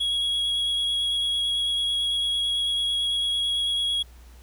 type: tone with vibrato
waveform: triangle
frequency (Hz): 3322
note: G#7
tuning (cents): 0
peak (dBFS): -21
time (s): 0-4.03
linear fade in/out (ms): 10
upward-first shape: sine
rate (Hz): 9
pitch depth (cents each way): 10
effects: added 60 Hz sine -45 dBFS peak until 4.42 s + pink hiss -56 dBFS RMS until 4.42 s